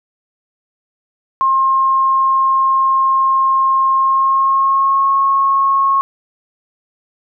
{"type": "tone with pitch glide", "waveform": "sine", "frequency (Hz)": [1067, 1091.3], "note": ["C6", "C#6"], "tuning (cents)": [34, -27], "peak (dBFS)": -10, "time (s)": [1.41, 6.01], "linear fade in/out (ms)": 0, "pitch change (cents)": 39, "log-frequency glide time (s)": [3.94, 5.11], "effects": []}